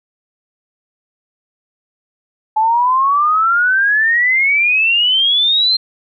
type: exponential sweep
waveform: sine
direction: up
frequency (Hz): 857 to 4186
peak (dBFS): -10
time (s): 2.56-5.77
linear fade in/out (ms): 10
effects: none